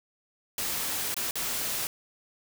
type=noise with dropouts; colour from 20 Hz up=white; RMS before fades=-31 dBFS; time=0.58-1.87 s; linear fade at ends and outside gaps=1 ms; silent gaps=1.143-1.166 / 1.31-1.355 s; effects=none